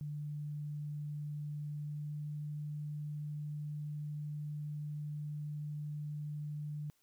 sine tone with pitch glide, 148.1 to 148.96 Hz, D3 to D3, +15 to +25 cents, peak -38 dBFS, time 0.01-6.9 s, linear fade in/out 0 ms, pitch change +10 cents, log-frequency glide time 1.81-2.17 s, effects white hiss -75 dBFS RMS until 7.02 s

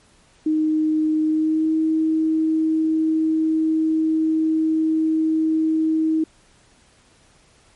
sine tone with pitch glide, 311.1 to 317.3 Hz, D#4 to D#4, 0 to +34 cents, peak -16 dBFS, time 0.46-6.24 s, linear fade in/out 5 ms, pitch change +34 cents, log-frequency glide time 1.25-1.74 s, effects pink hiss -55 dBFS RMS until 7.75 s + MP3 48 kbps

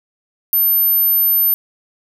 sine tone, 13050 Hz, G#9, 32 cents flat, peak -11 dBFS, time 0.53-1.54 s, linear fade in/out 0 ms, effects none

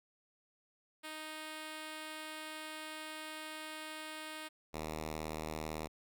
5% pulse tone pair in turn, 311.1 / 78.05 Hz, D#4 / D#2, 0 / +6 cents, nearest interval 2 octaves, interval 2394 cents, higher first, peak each -32 / -28 dBFS, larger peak second, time 1.03-4.49 / 4.73-5.88 s, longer first, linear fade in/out 20 ms, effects none

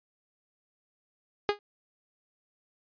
sawtooth tone with exponential decay, 411 Hz, G#4, 18 cents flat, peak -16 dBFS, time 1.49-1.59 s, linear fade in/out 0 ms, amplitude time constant 21 ms, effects resampled to 11025 Hz

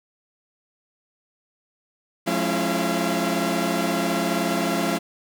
sawtooth tone cluster, 177 / 211.5 / 272.9 / 332.9 / 685 Hz, F3 / G#3 / C#4 / E4 / F5, +23 / +32 / -27 / +17 / -34 cents, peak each -24 dBFS, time 2.26-4.99 s, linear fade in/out 20 ms, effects none

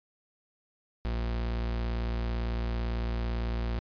40% pulse tone, 57.9 Hz, A#1, 11 cents flat, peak -28 dBFS, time 1.05-3.79 s, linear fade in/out 0 ms, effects resampled to 11025 Hz

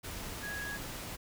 sine tone in noise, 1661 Hz, G#6, in tune, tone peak -38 dBFS, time 0.42-0.78 s, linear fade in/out 20 ms, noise pink, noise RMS -42 dBFS, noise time 0.03-1.17 s, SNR +1 dB, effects none

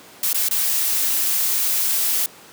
blue noise with dropouts, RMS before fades -20 dBFS, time 0.23-2.26 s, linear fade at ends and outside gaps 2 ms, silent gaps 0.33-0.344 / 0.487-0.51 s, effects pink hiss -44 dBFS RMS until 2.52 s + high-pass 200 Hz 12 dB/octave

